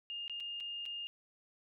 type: tone with dropouts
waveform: sine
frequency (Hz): 2825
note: F7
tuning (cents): +19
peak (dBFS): -39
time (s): 0.1-1.07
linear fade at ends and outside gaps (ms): 0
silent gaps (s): 0.28-0.297 / 0.401-0.405 / 0.602-0.606 / 0.855-0.861
effects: none